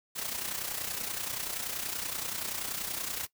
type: noise with amplitude modulation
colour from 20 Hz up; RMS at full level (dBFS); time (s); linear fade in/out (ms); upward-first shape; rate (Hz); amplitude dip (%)
white; -33; 0.15-3.27; 20; sine; 30.5; 60
effects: noise-tail reverb RT60 0.1 s tail -19 dB re dry